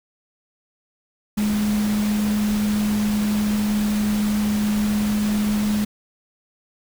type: tone in noise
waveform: sine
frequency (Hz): 209.8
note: G#3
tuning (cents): +18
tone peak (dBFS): -18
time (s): 1.37-5.85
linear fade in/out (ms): 10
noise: pink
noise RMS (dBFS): -31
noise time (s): 1.37-5.85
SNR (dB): +10
effects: none